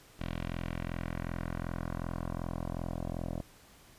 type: tone with low-pass filter sweep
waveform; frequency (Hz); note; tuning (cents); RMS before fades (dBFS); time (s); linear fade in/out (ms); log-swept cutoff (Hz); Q
10% pulse; 42.67; F1; -39; -37; 0.19-3.42; 10; 3400 to 620; 1.5
effects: pink hiss -58 dBFS RMS until 3.98 s + resampled to 32000 Hz